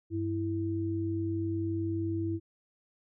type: tone pair together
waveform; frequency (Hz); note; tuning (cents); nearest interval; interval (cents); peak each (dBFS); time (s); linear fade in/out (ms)
sine; 97.99 / 329.6; G2 / E4; 0 / 0; octave + major sixth; 2100; -33 / -31; 0.1-2.4; 50
effects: none